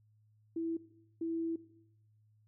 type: tone bursts at uneven times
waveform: sine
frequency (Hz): 329.8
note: E4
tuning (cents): +1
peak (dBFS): -33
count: 2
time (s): 0.56-0.77 / 1.21-1.56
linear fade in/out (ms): 5
effects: noise-tail reverb RT60 0.8 s tail -17 dB re dry + added 107 Hz sine -65 dBFS peak until 2.47 s